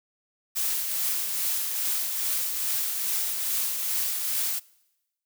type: noise with tremolo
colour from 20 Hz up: blue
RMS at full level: -26 dBFS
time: 0.55-4.6 s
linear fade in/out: 20 ms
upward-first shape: triangle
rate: 2.4 Hz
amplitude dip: 40%
effects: noise-tail reverb RT60 1.0 s tail -24 dB re dry